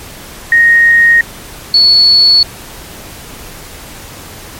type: tone pair in turn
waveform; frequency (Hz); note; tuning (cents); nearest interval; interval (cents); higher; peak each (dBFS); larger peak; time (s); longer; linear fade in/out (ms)
sine; 1864.7 / 4413; A#6 / C#8; 0 / -9; octave + minor third; 1491; second; -3; neither; 0.52-1.21 / 1.74-2.43; neither; 2
effects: pink hiss -30 dBFS RMS until 4.59 s + MP3 64 kbps